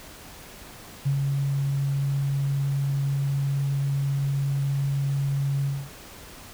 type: tone with ADSR envelope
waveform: sine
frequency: 138.9 Hz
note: C#3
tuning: 4 cents sharp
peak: -19 dBFS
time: 1.05-5.9 s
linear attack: 17 ms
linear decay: 91 ms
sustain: -3 dB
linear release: 240 ms
effects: pink hiss -44 dBFS RMS until 6.53 s